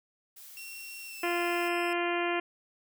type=noise; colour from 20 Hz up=blue; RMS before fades=-49 dBFS; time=0.36-1.69 s; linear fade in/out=10 ms
type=tone with pitch glide; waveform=sawtooth; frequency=2724 to 2602 Hz; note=F7 to E7; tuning=-44 to -23 cents; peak=-39 dBFS; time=0.57-1.93 s; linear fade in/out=0 ms; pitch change=-79 cents; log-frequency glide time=1.05-1.29 s
type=harmonic tone; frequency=347.2 Hz; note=F4; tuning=10 cents flat; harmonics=1 / 2 / 3 / 4 / 5 / 6 / 7 / 8 / 9; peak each=-31 / -34 / -37 / -39 / -38 / -39 / -38 / -40 / -46 dBFS; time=1.23-2.4 s; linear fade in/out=5 ms
effects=none